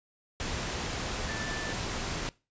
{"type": "tone in noise", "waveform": "sine", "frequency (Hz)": 1760, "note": "A6", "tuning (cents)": 0, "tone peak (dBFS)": -38, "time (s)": [1.29, 1.73], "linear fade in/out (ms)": 0, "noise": "pink", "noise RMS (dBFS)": -34, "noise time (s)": [0.4, 2.29], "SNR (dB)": -7, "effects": ["noise-tail reverb RT60 0.3 s tail -22 dB re dry", "resampled to 16000 Hz"]}